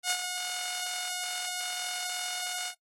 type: tone with ADSR envelope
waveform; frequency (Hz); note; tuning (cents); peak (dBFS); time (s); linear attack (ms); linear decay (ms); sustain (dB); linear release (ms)
5% pulse; 724; F#5; -38; -13; 0.03-2.75; 76; 58; -8; 84
effects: noise-tail reverb RT60 0.1 s tail -21 dB re dry + AAC 48 kbps